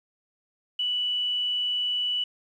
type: tone with quantisation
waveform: sine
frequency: 2960 Hz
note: F#7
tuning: in tune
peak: -24 dBFS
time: 0.79-2.24 s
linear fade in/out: 5 ms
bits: 9
effects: resampled to 22050 Hz